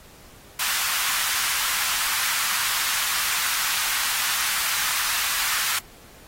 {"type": "high-pass noise", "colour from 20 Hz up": "pink", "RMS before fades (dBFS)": -25, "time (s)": [0.59, 5.79], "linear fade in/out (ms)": 5, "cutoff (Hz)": 1100, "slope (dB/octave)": 24, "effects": ["pink hiss -49 dBFS RMS until 6.27 s", "AAC 48 kbps"]}